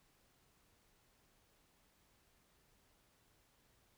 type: silence
effects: pink hiss -73 dBFS RMS until 3.97 s